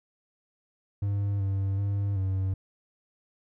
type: tone with pitch steps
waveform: triangle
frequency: 100.6 / 97.5 / 100.2 / 95.3 Hz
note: G2 / G2 / G2 / G2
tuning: +45 / -9 / +38 / -48 cents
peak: -23 dBFS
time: 1.02-2.54 s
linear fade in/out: 5 ms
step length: 380 ms
effects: none